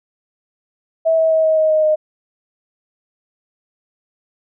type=tone with pitch steps; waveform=sine; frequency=650 / 644.4 / 638.8 / 633.3 / 627.9 / 622.4 / 617.1 Hz; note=E5 / E5 / D#5 / D#5 / D#5 / D#5 / D#5; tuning=-24 / -39 / +45 / +30 / +16 / 0 / -14 cents; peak=-11 dBFS; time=1.05-1.96 s; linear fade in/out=20 ms; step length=130 ms; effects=none